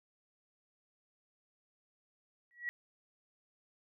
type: tone with exponential growth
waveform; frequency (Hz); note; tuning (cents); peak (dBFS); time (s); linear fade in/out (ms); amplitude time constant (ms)
sine; 1924; B6; -46; -31; 2.51-2.69; 0; 39
effects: none